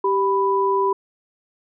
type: tone pair together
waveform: sine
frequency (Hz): 390.8 / 990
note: G4 / B5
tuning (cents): -5 / +4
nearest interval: octave + major third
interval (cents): 1609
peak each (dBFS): -19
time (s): 0.04-0.93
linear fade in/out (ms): 5
effects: none